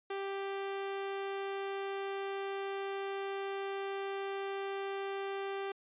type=tone; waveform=sawtooth; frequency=392.9 Hz; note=G4; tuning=4 cents sharp; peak=-32 dBFS; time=0.1-5.72 s; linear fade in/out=5 ms; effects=resampled to 8000 Hz